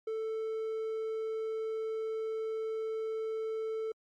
triangle tone, 441.9 Hz, A4, 7 cents sharp, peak -31 dBFS, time 0.07-3.92 s, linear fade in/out 5 ms, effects AAC 64 kbps

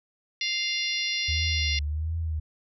harmonic tone, 698.5 Hz, F5, in tune, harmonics 3 / 4 / 5 / 6 / 7 / 8, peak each -31 / -32 / -33 / -34 / -34 / -35 dBFS, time 0.41-1.79 s, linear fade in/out 2 ms
sine tone with vibrato, 77.78 Hz, D#2, in tune, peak -26 dBFS, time 1.28-2.4 s, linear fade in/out 10 ms, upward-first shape triangle, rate 1.4 Hz, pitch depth 120 cents each way
effects none

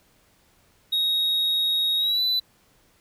triangle tone with pitch glide, 3768 to 3990 Hz, A#7 to B7, +18 to +17 cents, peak -19 dBFS, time 0.92-2.4 s, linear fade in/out 10 ms, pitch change +99 cents, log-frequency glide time 1.98-2.22 s, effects pink hiss -61 dBFS RMS until 3 s

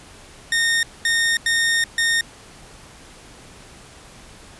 sawtooth tone bursts at uneven times, 1839 Hz, A#6, 24 cents flat, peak -13 dBFS, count 4, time 0.52-0.83 / 1.05-1.37 / 1.46-1.84 / 1.98-2.21 s, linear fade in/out 2 ms, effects pink hiss -44 dBFS RMS until 4.59 s + resampled to 24000 Hz

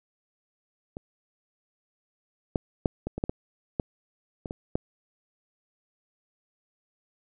clicks, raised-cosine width 2 ms, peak -23 / -11 / -9 / -17 / -19 / -12 / -15 / -12 / -22 / -20 / -12 dBFS, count 11, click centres 0.969 / 2.558 / 2.858 / 3.07 / 3.18 / 3.239 / 3.295 / 3.798 / 4.458 / 4.509 / 4.755 s, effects none

